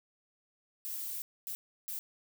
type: noise bursts at uneven times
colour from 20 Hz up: violet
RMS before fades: -39 dBFS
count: 3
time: 0.85-1.22 / 1.47-1.55 / 1.88-1.99 s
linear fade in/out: 0 ms
effects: none